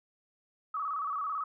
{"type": "tone with vibrato", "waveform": "sine", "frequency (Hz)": 1207, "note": "D6", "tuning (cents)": 47, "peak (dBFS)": -31, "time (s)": [0.74, 1.44], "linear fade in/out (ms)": 5, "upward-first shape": "square", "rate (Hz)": 18, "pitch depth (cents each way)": 94, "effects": []}